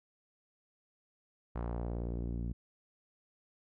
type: tone with low-pass filter sweep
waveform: sawtooth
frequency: 58.7 Hz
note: A#1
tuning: 13 cents sharp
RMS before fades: -37 dBFS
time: 1.55-2.53 s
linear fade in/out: 10 ms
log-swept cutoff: 1200 to 210 Hz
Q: 1.3
effects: none